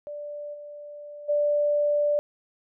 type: tone with level steps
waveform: sine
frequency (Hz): 587.3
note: D5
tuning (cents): 0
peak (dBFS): -33 / -38 / -20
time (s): 0.07-2.19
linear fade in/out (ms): 0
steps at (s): 0.53 / 1.28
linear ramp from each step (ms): 20
effects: none